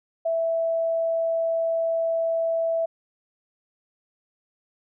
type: tone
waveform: sine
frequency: 659.3 Hz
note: E5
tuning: in tune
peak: -21 dBFS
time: 0.25-2.86 s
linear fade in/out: 10 ms
effects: none